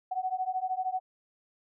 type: beating tone pair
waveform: sine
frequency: 740 / 753 Hz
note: F#5 / F#5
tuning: 0 / +30 cents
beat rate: 13 Hz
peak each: -32 / -32 dBFS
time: 0.11-1 s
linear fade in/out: 10 ms
effects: none